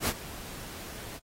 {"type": "noise with ADSR envelope", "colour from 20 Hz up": "pink", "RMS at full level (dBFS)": -26, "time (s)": [0, 1.2], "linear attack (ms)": 76, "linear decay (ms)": 51, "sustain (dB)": -17, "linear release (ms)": 41, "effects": ["AAC 48 kbps"]}